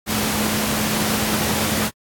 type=tone in noise; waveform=sine; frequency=213.5 Hz; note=G#3; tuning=48 cents sharp; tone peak=-24 dBFS; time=0.06-1.91 s; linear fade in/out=50 ms; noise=pink; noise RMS=-21 dBFS; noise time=0.06-1.91 s; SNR=-6 dB; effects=high-pass 100 Hz 12 dB/octave + AAC 64 kbps